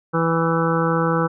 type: harmonic tone with a mistuned harmonic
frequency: 164.81 Hz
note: E3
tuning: in tune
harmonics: 1 / 2 / 3 / 5 / 6 / 7 / 8 / 9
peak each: -21 / -25 / -22 / -29 / -29 / -28 / -25 / -30 dBFS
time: 0.13-1.28 s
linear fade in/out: 20 ms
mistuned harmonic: 9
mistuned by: +21 cents
effects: none